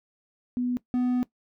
sine / triangle tone pair in turn, 246.9 / 248.8 Hz, B3 / B3, 0 / +13 cents, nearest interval unison, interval 13 cents, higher second, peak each -24 / -20 dBFS, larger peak second, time 0.57-0.77 / 0.94-1.23 s, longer second, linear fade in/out 0 ms, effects noise-tail reverb RT60 0.1 s tail -18 dB re dry

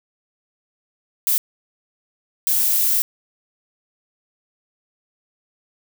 violet noise bursts at uneven times, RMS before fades -18 dBFS, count 2, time 1.27-1.38 / 2.47-3.02 s, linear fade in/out 0 ms, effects none

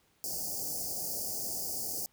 white band-stop noise, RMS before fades -36 dBFS, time 0.24-2.06 s, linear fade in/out 0 ms, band 820 to 4600 Hz, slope 96 dB/octave, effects pink hiss -69 dBFS RMS until 2.12 s + high-pass 60 Hz 12 dB/octave

